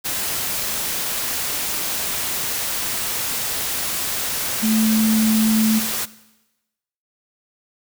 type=tone in noise; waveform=sine; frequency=219.3 Hz; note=A3; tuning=6 cents flat; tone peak=-16 dBFS; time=4.62-5.8 s; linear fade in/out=20 ms; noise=white; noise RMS=-24 dBFS; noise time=0.04-6.06 s; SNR=+5 dB; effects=noise-tail reverb RT60 1.0 s tail -18 dB re dry